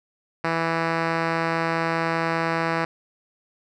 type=tone with low-pass filter; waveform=5% pulse; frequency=164.81 Hz; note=E3; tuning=in tune; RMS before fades=-24 dBFS; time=0.44-2.85 s; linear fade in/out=5 ms; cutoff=3100 Hz; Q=0.68; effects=none